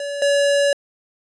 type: tone pair in turn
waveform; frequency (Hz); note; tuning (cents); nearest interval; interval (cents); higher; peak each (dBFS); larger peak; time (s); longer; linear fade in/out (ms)
square; 570 / 567.8; C#5 / C#5; +48 / +41; unison; 7; first; -25 / -15; second; 0-0.22 / 0.22-0.73; second; 2
effects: resampled to 22050 Hz